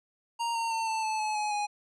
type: tone with pitch steps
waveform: square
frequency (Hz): 932.3 / 916.8 / 901.6 / 886.6 / 871.9 / 857.4 / 843.2 / 829.1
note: A#5 / A#5 / A5 / A5 / A5 / A5 / G#5 / G#5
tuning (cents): 0 / -29 / +42 / +13 / -16 / -45 / +26 / -3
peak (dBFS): -29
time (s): 0.39-1.67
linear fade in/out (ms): 20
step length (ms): 160
effects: resampled to 22050 Hz